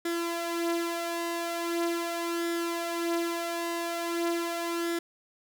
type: tone with flanger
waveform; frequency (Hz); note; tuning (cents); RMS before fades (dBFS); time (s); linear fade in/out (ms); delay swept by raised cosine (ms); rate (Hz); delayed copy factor
sawtooth; 339.2; E4; +50; -31; 0.05-4.99; 5; 0.56 to 4.86; 0.41; +0.55
effects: none